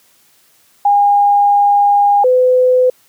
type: tone pair in turn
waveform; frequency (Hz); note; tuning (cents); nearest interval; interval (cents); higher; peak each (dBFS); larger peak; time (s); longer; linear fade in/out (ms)
sine; 813 / 505.8; G#5 / B4; -37 / +41; minor sixth; 822; first; -7; neither; 0.85-2.24 / 2.24-2.9; first; 5
effects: white hiss -52 dBFS RMS until 3.08 s + high-pass 80 Hz 12 dB/octave